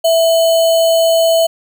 sine tone with sample-and-hold, 659.3 Hz, E5, in tune, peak -8 dBFS, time 0.04-1.47 s, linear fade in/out 10 ms, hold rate 3675 Hz, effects none

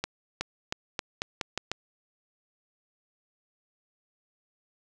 accelerating click train, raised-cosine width 0.2 ms, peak -12 dBFS, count 8, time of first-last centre 0.04-1.716 s, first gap 370 ms, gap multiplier 0.85, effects none

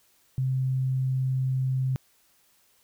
sine tone, 130.81 Hz, C3, in tune, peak -23 dBFS, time 0.38-1.96 s, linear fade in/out 0 ms, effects white hiss -64 dBFS RMS until 2.83 s

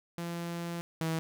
sawtooth tone pair in turn, 170.7 / 162.03 Hz, F3 / E3, -39 / -29 cents, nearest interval minor second, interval 90 cents, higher first, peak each -31 / -26 dBFS, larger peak second, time 0.18-0.81 / 1.01-1.19 s, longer first, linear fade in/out 0 ms, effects none

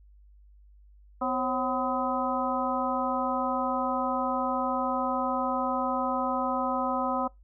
harmonic tone with a mistuned harmonic, 253.3 Hz, B3, 44 cents sharp, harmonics 1 / 2 / 3 / 4 / 5, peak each -32 / -32 / -32 / -32 / -32 dBFS, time 1.21-7.28 s, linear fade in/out 10 ms, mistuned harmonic 2, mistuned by +110 cents, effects noise-tail reverb RT60 0.2 s tail -24 dB re dry + added 50 Hz sine -52 dBFS peak until 7.43 s

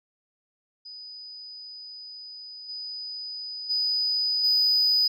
sine tone with level steps, 4978 Hz, D#8, in tune, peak -39 / -33 / -22 / -17 dBFS, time 0.85-5.08 s, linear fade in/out 10 ms, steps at 2.68 / 3.69 / 4.43 s, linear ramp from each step 20 ms, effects tanh soft clip ceiling -16 dBFS

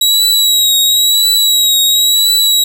sawtooth tone with vibrato, 3862 Hz, B7, 39 cents flat, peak -5 dBFS, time 0.01-2.64 s, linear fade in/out 5 ms, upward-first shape triangle, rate 0.97 Hz, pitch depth 45 cents each way, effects none

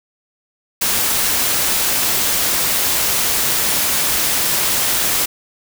white noise, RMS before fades -17 dBFS, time 0.81-5.26 s, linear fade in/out 10 ms, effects none

